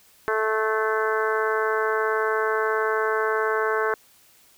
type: harmonic tone with a mistuned harmonic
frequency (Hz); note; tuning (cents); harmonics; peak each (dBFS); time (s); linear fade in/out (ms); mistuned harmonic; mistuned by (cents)
218.5; A3; -12; 2 / 3 / 4 / 5 / 6 / 7 / 8 / 9; -24 / -32 / -32 / -28 / -31 / -28 / -33 / -41; 0.28-3.94; 0; 9; +61
effects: white hiss -56 dBFS RMS until 4.57 s